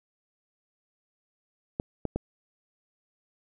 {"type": "clicks", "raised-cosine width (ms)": 2, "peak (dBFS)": -15, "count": 3, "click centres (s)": [1.799, 2.053, 2.16], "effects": []}